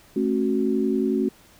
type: chord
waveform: sine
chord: F# minor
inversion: first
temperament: equal with one note detuned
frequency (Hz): 220 / 271 / 370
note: A3 / C#4 / F#4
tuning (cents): 0 / -39 / 0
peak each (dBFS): -24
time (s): 0.16-1.29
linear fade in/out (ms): 5
effects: pink hiss -53 dBFS RMS until 1.59 s